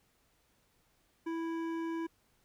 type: tone with hard clipping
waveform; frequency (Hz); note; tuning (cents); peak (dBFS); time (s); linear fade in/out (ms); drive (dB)
triangle; 329.6; E4; 0; -36; 1.26-2.07; 10; 16
effects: pink hiss -72 dBFS RMS until 2.44 s